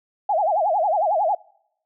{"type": "tone with vibrato", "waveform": "sine", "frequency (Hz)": 729, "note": "F#5", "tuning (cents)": -26, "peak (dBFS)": -17, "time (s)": [0.29, 1.35], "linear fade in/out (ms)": 5, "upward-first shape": "sine", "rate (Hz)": 11, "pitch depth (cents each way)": 270, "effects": ["noise-tail reverb RT60 0.8 s tail -26 dB re dry"]}